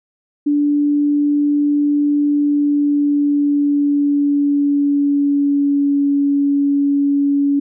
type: tone with pitch glide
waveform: sine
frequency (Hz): 291.3 to 282.8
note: D4 to C#4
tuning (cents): -14 to +35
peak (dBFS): -12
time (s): 0.46-7.6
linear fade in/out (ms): 10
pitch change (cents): -51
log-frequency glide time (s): 2.25-6.09
effects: none